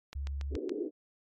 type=click train; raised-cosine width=0.2 ms; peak=-26 dBFS; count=5; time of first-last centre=0.13-0.694 s; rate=7.09 Hz
type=tone; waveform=sine; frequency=69.7 Hz; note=C#2; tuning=10 cents sharp; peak=-33 dBFS; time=0.15-0.57 s; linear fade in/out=10 ms
type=band-pass noise; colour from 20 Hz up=white; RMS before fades=-36 dBFS; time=0.5-0.91 s; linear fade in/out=50 ms; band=280 to 430 Hz; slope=48 dB/octave
effects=MP3 96 kbps